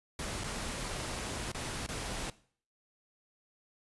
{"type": "noise with dropouts", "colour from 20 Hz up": "pink", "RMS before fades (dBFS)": -38, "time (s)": [0.19, 2.3], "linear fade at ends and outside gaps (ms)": 2, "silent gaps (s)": [[0.437, 0.441], [1.518, 1.546], [1.864, 1.888]], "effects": ["noise-tail reverb RT60 0.5 s tail -19 dB re dry", "resampled to 24000 Hz"]}